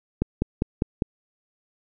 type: click train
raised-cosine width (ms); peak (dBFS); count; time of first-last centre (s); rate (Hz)
3; -8; 5; 0.22-1.022; 4.99
effects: none